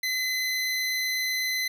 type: tone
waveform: 25% pulse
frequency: 2032 Hz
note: B6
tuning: 49 cents sharp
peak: -22 dBFS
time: 0.03-1.68 s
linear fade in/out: 5 ms
effects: none